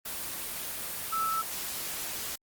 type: tone in noise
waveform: sine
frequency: 1312 Hz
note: E6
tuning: 9 cents flat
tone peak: -27 dBFS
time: 1.12-1.42 s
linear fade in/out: 10 ms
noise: white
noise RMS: -36 dBFS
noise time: 0.05-2.36 s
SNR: +6 dB
effects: Opus 24 kbps